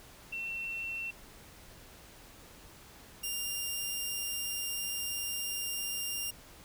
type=tone pair in turn; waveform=sine / 10% pulse; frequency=2703 / 2797 Hz; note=E7 / F7; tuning=+43 / +2 cents; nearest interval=minor second; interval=59 cents; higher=second; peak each=-35 / -25 dBFS; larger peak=second; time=0.32-1.11 / 3.23-6.31 s; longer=second; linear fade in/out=10 ms; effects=pink hiss -54 dBFS RMS until 6.64 s